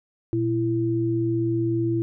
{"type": "tone pair together", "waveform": "sine", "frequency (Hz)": [118.9, 334.5], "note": ["A#2", "E4"], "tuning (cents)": [35, 25], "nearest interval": "octave + tritone", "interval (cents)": 1790, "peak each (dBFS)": [-25, -22], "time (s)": [0.33, 2.02], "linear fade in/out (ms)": 0, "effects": []}